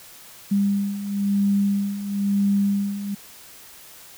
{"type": "beating tone pair", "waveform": "sine", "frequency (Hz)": [199.5, 200.5], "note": ["G3", "G3"], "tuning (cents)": [31, 39], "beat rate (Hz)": 1, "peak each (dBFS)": [-25, -20], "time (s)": [0.51, 3.15], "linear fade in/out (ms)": 10, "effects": ["white hiss -45 dBFS RMS until 4.17 s"]}